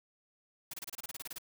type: noise bursts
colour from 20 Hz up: white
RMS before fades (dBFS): -42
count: 13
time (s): 0.71-1.384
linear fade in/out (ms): 5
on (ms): 26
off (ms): 28
effects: none